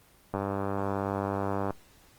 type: click train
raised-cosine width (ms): 1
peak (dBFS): -16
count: 136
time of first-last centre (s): 0.34-1.706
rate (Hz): 98.8
effects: pink hiss -59 dBFS RMS until 2.18 s + Opus 24 kbps